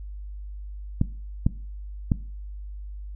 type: clicks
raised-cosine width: 5 ms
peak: -7 dBFS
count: 3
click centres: 1.014 / 1.465 / 2.118 s
effects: noise-tail reverb RT60 0.4 s tail -18 dB re dry + added 50 Hz sine -34 dBFS peak until 3.15 s